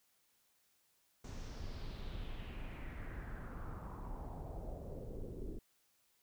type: noise with low-pass filter sweep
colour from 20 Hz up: brown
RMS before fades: -45 dBFS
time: 1.24-5.59 s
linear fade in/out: 5 ms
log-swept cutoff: 6700 to 350 Hz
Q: 3.1
effects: white hiss -75 dBFS RMS until 6.22 s

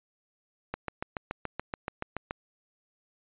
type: click train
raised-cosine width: 0.5 ms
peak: -17 dBFS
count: 12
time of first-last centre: 0.74-2.309 s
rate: 7.01 Hz
effects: resampled to 8000 Hz

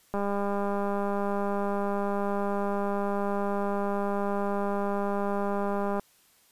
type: click train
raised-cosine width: 1 ms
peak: -17 dBFS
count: 1178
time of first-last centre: 0.14-5.996 s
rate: 201 Hz
effects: white hiss -62 dBFS RMS until 6.51 s + resampled to 32000 Hz

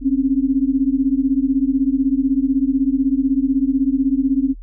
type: beating tone pair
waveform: sine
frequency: 261.6 / 277.6 Hz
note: C4 / C#4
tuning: 0 / +3 cents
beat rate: 16 Hz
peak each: -17 dBFS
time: 0.01-4.55 s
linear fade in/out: 50 ms
effects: noise-tail reverb RT60 0.1 s tail -25 dB re dry + added 40 Hz sine -32 dBFS peak until 4.62 s

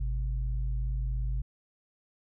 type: tone pair together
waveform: sine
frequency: 50.72 / 127.8 Hz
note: G#1 / C3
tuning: -40 / -40 cents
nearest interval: octave + major third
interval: 1600 cents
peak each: -28 / -37 dBFS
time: 0-1.42 s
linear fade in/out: 10 ms
effects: none

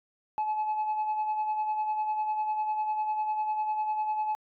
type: tone with tremolo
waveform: sine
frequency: 857 Hz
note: A5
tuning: 46 cents flat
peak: -23 dBFS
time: 0.38-4.35 s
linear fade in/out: 0 ms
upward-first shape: sine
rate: 10 Hz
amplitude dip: 50%
effects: tanh soft clip ceiling -24 dBFS

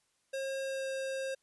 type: tone with pitch glide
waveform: square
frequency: 538 to 534 Hz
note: C5 to C5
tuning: +48 to +35 cents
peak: -35 dBFS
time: 0.33-1.35 s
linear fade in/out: 10 ms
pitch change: -13 cents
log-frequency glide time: 0.62-0.88 s
effects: white hiss -75 dBFS RMS until 1.42 s + resampled to 24000 Hz

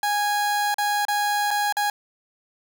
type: tone with dropouts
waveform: 30% pulse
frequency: 825 Hz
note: G#5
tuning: 12 cents flat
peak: -18 dBFS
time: 0.03-1.9 s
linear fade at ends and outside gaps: 2 ms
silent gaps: 0.743-0.783 / 1.052-1.083 / 1.507-1.511 / 1.725-1.768 s
effects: none

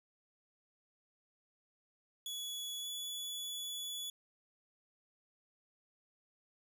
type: tone with pitch glide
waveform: sawtooth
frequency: 3390 to 3419 Hz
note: G#7 to G#7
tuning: +35 to +50 cents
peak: -37 dBFS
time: 2.26-4.1 s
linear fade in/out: 2 ms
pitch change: +15 cents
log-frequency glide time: 2.8-2.87 s
effects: none

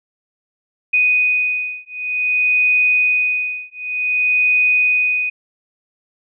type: beating tone pair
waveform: sine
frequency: 2489 / 2489.54 Hz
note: D#7 / D#7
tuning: 0 / 0 cents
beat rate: 0.54 Hz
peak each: -17 dBFS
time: 0.93-5.3 s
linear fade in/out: 10 ms
effects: none

